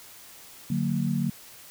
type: chord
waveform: sine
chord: D augmented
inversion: none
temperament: just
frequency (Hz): 146.83 / 183.54 / 229.4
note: D3 / F#3 / A#3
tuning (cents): 0 / -14 / -28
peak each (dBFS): -28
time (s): 0.7-1.3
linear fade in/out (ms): 5
effects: white hiss -48 dBFS RMS until 1.7 s